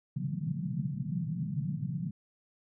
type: band-pass noise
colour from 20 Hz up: pink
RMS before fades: -34 dBFS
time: 0.16-2.11 s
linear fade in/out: 10 ms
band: 130 to 190 Hz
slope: 48 dB/octave
effects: none